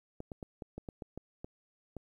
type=clicks; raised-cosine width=2 ms; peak=-28 dBFS; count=10; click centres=0.204 / 0.318 / 0.428 / 0.622 / 0.78 / 0.888 / 1.022 / 1.176 / 1.445 / 1.967 s; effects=11-bit